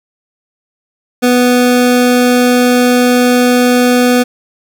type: tone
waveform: 25% pulse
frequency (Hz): 247.1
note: B3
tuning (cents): +1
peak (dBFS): -3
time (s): 1.22-4.24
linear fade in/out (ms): 20
effects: none